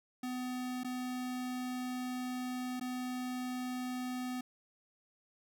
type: tone with dropouts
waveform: square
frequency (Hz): 251.6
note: B3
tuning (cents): +32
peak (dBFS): -37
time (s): 0.23-4.41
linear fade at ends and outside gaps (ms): 5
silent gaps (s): 0.835-0.845 / 2.798-2.81
effects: none